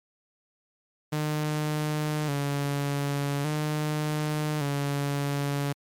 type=tone with vibrato; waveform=sawtooth; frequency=146.83 Hz; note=D3; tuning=in tune; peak=-22 dBFS; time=1.12-5.73 s; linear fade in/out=10 ms; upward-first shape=square; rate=0.43 Hz; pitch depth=57 cents each way; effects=MP3 96 kbps